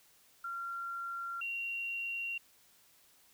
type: tone pair in turn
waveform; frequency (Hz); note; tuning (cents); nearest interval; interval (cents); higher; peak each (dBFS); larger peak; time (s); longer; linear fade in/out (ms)
sine; 1377 / 2754; F6 / F7; -25 / -25; octave; 1200; second; -37 / -35; second; 0.44-1.41 / 1.41-2.38; neither; 5
effects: white hiss -65 dBFS RMS until 3.33 s